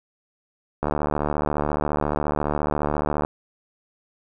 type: click train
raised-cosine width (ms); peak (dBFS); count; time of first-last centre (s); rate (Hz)
1; -9; 181; 0.83-3.249; 74.4
effects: none